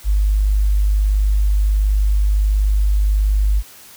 sine tone, 50.7 Hz, G#1, 41 cents flat, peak -12 dBFS, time 0.04-3.63 s, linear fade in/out 50 ms, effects white hiss -42 dBFS RMS until 3.96 s

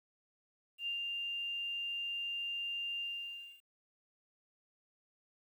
sine tone with ADSR envelope, 2794 Hz, F7, in tune, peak -34 dBFS, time 0.78-3.62 s, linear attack 90 ms, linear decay 110 ms, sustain -2 dB, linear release 610 ms, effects 11-bit

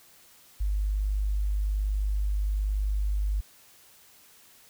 sine tone, 50.6 Hz, G#1, 44 cents flat, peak -24 dBFS, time 0.6-3.41 s, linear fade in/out 10 ms, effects white hiss -56 dBFS RMS until 4.69 s

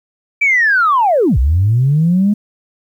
sine linear two-way sweep, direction down then up, 2349 to 58.1 to 212 Hz, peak -8 dBFS, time 0.41-2.34 s, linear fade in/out 10 ms, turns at 1.38 s, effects tanh soft clip ceiling -4 dBFS + 8-bit

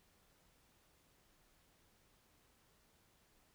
silence, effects pink hiss -72 dBFS RMS until 3.54 s

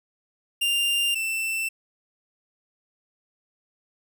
45% pulse tone pair in turn, 2794 / 2669 Hz, F7 / E7, 0 / +21 cents, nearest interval minor second, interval 79 cents, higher first, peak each -21 / -25 dBFS, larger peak first, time 0.61-1.15 / 1.15-1.69 s, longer neither, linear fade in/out 10 ms, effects none

